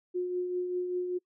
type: tone with tremolo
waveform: sine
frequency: 360 Hz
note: F#4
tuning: 47 cents flat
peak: -27 dBFS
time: 0.14-1.19 s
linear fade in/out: 20 ms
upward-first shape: triangle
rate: 5.1 Hz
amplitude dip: 45%
effects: noise-tail reverb RT60 0.1 s tail -25 dB re dry